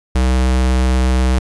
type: tone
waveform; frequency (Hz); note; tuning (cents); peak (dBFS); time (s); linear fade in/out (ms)
square; 63.7; C2; -46; -12; 0.15-1.39; 5
effects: resampled to 24000 Hz + 8-bit